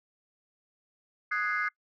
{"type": "chord", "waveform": "sine", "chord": "Ab dominant seventh", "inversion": "second", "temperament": "equal", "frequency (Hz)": [1244.5, 1480, 1661.2, 2093], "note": ["Eb6", "Gb6", "Ab6", "C7"], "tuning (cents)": [0, 0, 0, 0], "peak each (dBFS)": -32, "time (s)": [1.31, 1.69], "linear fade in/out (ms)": 10, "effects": ["noise-tail reverb RT60 0.1 s tail -24 dB re dry", "tanh soft clip ceiling -20 dBFS"]}